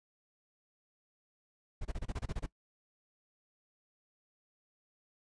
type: noise bursts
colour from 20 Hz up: brown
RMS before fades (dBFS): -36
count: 10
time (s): 1.81-2.464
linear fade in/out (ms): 10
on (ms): 42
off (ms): 26
effects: noise-tail reverb RT60 0.1 s tail -20 dB re dry + resampled to 22050 Hz